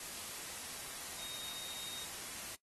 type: tone in noise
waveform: sine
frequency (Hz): 3729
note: A#7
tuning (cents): 0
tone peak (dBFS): -46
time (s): 1.19-2.05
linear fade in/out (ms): 2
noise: white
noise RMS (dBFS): -45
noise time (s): 0-2.55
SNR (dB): -4
effects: noise-tail reverb RT60 0.1 s tail -17 dB re dry + AAC 32 kbps